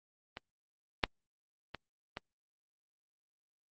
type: clicks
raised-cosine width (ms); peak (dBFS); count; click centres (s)
0.3; -25 / -9 / -24 / -22; 4; 0.371 / 1.038 / 1.747 / 2.171
effects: Opus 32 kbps